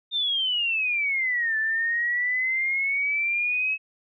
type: exponential two-way sweep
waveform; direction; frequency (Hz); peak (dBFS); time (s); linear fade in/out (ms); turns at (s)
sine; down then up; 3654 to 1749 to 2580; -22; 0.11-3.78; 50; 1.57
effects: none